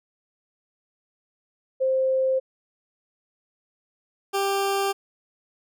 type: tone pair in turn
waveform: sine / 20% pulse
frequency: 525 / 394.4 Hz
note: C5 / G4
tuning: +6 / +11 cents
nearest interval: perfect fourth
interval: 495 cents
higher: first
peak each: -19 / -17 dBFS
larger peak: second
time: 1.8-2.4 / 4.33-4.93 s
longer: neither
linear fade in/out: 20 ms
effects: none